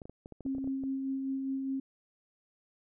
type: clicks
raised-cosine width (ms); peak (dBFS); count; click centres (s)
2; -32; 12; 0.018 / 0.055 / 0.096 / 0.259 / 0.323 / 0.407 / 0.463 / 0.55 / 0.583 / 0.643 / 0.675 / 0.837
type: tone with tremolo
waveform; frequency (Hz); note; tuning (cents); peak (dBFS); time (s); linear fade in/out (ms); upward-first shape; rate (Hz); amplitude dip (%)
sine; 268.4; C4; +44; -30; 0.45-1.8; 5; sine; 4.9; 30
effects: none